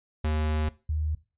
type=tone pair in turn; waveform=square / sine; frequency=77 / 77 Hz; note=D#2 / D#2; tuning=-17 / -17 cents; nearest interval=unison; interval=0 cents; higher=neither; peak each=-25 dBFS; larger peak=neither; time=0.24-0.69 / 0.89-1.15 s; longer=first; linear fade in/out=5 ms; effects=noise-tail reverb RT60 0.3 s tail -18 dB re dry + resampled to 8000 Hz